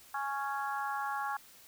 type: harmonic tone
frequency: 277.2 Hz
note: C#4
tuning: in tune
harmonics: 3 / 4 / 5 / 6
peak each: -36 / -38 / -40 / -42 dBFS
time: 0.14-1.37 s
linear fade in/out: 5 ms
effects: white hiss -57 dBFS RMS until 1.67 s